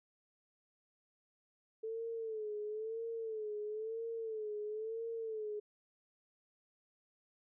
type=tone with vibrato; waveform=sine; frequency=438.6 Hz; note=A4; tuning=6 cents flat; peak=-38 dBFS; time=1.83-5.6 s; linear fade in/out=10 ms; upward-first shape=sine; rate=1 Hz; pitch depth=79 cents each way; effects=none